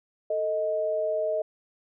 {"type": "tone pair together", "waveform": "sine", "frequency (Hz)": [442.6, 625.9], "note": ["A4", "D#5"], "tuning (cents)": [10, 10], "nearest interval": "tritone", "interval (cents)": 600, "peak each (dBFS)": [-31, -25], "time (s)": [0.3, 1.42], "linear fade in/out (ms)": 5, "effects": []}